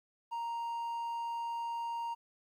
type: tone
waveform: triangle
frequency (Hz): 932.3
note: A#5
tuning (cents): 0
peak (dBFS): -33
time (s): 0.31-2.15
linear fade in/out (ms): 20
effects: 12-bit